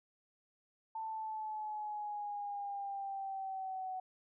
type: exponential sweep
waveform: sine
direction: down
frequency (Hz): 890 to 746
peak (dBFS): -38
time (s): 0.95-4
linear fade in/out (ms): 5
effects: none